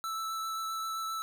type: tone with vibrato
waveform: square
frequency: 1318.5 Hz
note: E6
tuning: in tune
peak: -34 dBFS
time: 0.04-1.22 s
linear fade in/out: 0 ms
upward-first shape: triangle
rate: 7.6 Hz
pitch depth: 12 cents each way
effects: none